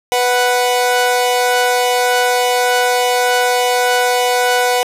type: tone pair together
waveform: sawtooth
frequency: 493.9 / 740 Hz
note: B4 / F#5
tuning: 0 / 0 cents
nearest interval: perfect fifth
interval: 700 cents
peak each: -11 dBFS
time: 0.12-4.83 s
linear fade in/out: 0 ms
effects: resampled to 32000 Hz + 7-bit